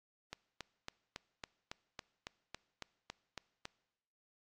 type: click train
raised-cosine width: 0.2 ms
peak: -25 dBFS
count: 13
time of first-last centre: 0.33-3.654 s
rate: 3.61 Hz
effects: noise-tail reverb RT60 1.0 s tail -23 dB re dry + AAC 48 kbps